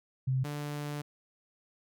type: tone pair in turn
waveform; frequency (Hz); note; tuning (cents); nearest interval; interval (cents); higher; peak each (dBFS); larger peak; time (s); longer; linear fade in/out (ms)
sine / sawtooth; 130.81 / 146.83; C3 / D3; 0 / 0; major second; 200; second; -26 / -31; first; 0.27-0.44 / 0.44-1.02; second; 10
effects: none